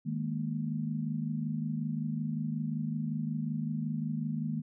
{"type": "chord", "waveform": "sine", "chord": "D# suspended fourth", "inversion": "none", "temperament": "equal", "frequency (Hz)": [155.56, 207.7, 233.1], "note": ["D#3", "G#3", "A#3"], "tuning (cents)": [0, 0, 0], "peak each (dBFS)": [-34, -37, -35], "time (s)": [0.05, 4.62], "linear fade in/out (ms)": 20, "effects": []}